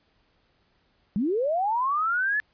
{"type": "linear sweep", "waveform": "sine", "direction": "up", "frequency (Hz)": [182.7, 1746], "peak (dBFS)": -22, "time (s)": [1.16, 2.4], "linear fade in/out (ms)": 0, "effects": ["pink hiss -67 dBFS RMS until 2.53 s", "resampled to 11025 Hz"]}